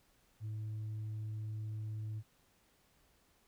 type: tone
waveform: sine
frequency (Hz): 108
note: A2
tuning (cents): -32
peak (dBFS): -36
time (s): 0.4-2.23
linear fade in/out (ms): 50
effects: tanh soft clip ceiling -37 dBFS + pink hiss -71 dBFS RMS until 3.47 s